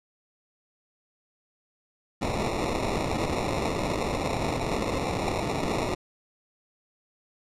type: noise with sample-and-hold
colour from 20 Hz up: blue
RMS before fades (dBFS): -28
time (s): 2.21-5.95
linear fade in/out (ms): 10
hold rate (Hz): 1575
effects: low-pass 8000 Hz 12 dB/octave